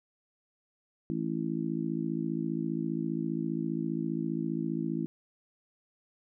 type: harmonic tone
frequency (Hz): 55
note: A1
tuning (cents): 0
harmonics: 3 / 4 / 5 / 6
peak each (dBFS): -35 / -35 / -35 / -35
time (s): 1.1-5.06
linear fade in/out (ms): 0
effects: none